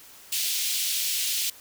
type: high-pass noise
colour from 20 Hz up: pink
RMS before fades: -27 dBFS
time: 0.32-1.5 s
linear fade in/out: 5 ms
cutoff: 2900 Hz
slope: 24 dB/octave
effects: white hiss -49 dBFS RMS until 1.6 s